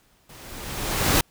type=noise with level ramp; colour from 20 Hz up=pink; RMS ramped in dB=-46 to -17 dBFS; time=0.29-1.21 s; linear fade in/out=5 ms; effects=pink hiss -61 dBFS RMS until 1.3 s

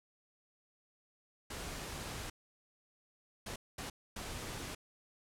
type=noise bursts at uneven times; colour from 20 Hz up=pink; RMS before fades=-43 dBFS; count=4; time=1.5-2.3 / 3.46-3.56 / 3.78-3.9 / 4.16-4.75 s; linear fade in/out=5 ms; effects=low-pass 11000 Hz 12 dB/octave

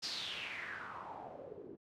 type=noise with low-pass filter sweep; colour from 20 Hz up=white; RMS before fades=-45 dBFS; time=0.02-1.77 s; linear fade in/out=20 ms; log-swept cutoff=5100 to 320 Hz; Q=5; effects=high-pass 80 Hz 12 dB/octave

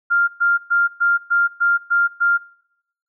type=tone bursts; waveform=sine; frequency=1396.9 Hz; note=F6; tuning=in tune; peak=-13 dBFS; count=8; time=0.1-2.38 s; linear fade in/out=20 ms; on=180 ms; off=120 ms; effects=noise-tail reverb RT60 0.8 s tail -23 dB re dry

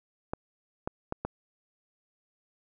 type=clicks; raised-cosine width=1 ms; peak=-17 dBFS; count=4; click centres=0.335 / 0.875 / 1.124 / 1.25 s; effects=none

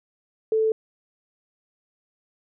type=tone; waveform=sine; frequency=440 Hz; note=A4; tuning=in tune; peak=-18 dBFS; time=0.52-0.72 s; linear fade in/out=2 ms; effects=none

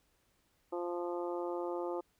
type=harmonic tone; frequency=174.61 Hz; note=F3; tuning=in tune; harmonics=2 / 3 / 4 / 5 / 6 / 7; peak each=-37 / -40 / -46 / -44 / -50 / -49 dBFS; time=0.72-2.01 s; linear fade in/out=10 ms; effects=pink hiss -74 dBFS RMS until 2.19 s

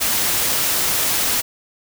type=noise; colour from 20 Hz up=white; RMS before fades=-19 dBFS; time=0-1.42 s; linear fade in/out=20 ms; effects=none

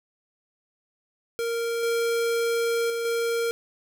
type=tone with level steps; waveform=square; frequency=464.6 Hz; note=A#4; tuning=6 cents flat; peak=-26 / -23 / -27 / -24 dBFS; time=1.39-3.51 s; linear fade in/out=0 ms; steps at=1.83 / 2.9 / 3.05 s; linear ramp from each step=2 ms; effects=none

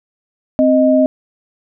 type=tone pair together; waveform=sine; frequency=261.6 / 622.3 Hz; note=C4 / D#5; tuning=0 / 0 cents; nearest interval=octave + minor third; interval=1500 cents; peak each=-11 dBFS; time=0.59-1.06 s; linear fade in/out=0 ms; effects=none

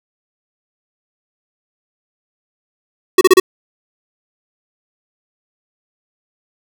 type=tone bursts; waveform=square; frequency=374 Hz; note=F#4; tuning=19 cents sharp; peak=-4 dBFS; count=4; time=3.18-3.4 s; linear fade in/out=5 ms; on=31 ms; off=32 ms; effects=none

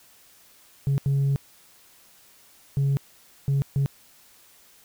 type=tone bursts at uneven times; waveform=sine; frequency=138.6 Hz; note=C#3; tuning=in tune; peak=-17 dBFS; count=5; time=0.87-0.98 / 1.06-1.36 / 2.77-2.97 / 3.48-3.62 / 3.76-3.86 s; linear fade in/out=0 ms; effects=tanh soft clip ceiling -18 dBFS + white hiss -55 dBFS RMS until 4.84 s

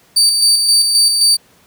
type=tone with tremolo; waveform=30% pulse; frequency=4616 Hz; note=D8; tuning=31 cents flat; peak=-5 dBFS; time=0.16-1.37 s; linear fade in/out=10 ms; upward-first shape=square; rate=3.8 Hz; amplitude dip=40%; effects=pink hiss -50 dBFS RMS until 1.66 s + high-pass 100 Hz 12 dB/octave

